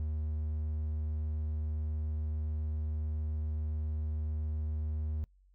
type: tone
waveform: triangle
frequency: 76.8 Hz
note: D#2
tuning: 22 cents flat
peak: -30 dBFS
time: 0-5.24 s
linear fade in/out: 0 ms
effects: noise-tail reverb RT60 0.1 s tail -24 dB re dry + added 47 Hz sine -61 dBFS peak until 5.54 s